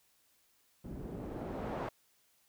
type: noise with low-pass filter sweep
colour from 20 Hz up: white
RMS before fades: -41 dBFS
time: 0.84-1.89 s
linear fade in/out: 5 ms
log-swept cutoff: 220 to 850 Hz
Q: 1
effects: white hiss -71 dBFS RMS until 2.48 s